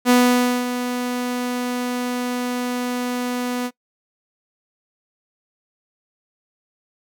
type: tone with ADSR envelope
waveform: sawtooth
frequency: 246.9 Hz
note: B3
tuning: in tune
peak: -7 dBFS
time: 0.05-3.71 s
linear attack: 47 ms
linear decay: 550 ms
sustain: -11 dB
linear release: 54 ms
effects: noise-tail reverb RT60 0.1 s tail -21 dB re dry